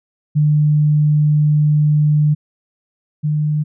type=tone pair in turn; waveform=sine; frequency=150 / 151.04 Hz; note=D3 / D3; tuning=+37 / +49 cents; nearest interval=unison; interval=12 cents; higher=second; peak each=-10 / -14 dBFS; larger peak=first; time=0.35-2.35 / 3.23-3.64 s; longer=first; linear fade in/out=20 ms; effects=none